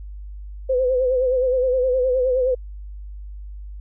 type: tone with vibrato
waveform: sine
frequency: 510 Hz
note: C5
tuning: 44 cents flat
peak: -16 dBFS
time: 0.69-2.55 s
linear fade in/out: 10 ms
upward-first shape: sine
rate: 9.6 Hz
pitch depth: 58 cents each way
effects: added 50 Hz sine -32 dBFS peak until 3.8 s